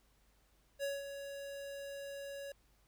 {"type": "tone with ADSR envelope", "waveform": "square", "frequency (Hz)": 559, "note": "C#5", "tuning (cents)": 14, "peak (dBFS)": -35, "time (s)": [0.79, 2.52], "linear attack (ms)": 44, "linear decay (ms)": 190, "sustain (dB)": -9, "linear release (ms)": 3, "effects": ["added 50 Hz sine -70 dBFS peak until 2.87 s", "pink hiss -73 dBFS RMS until 2.87 s"]}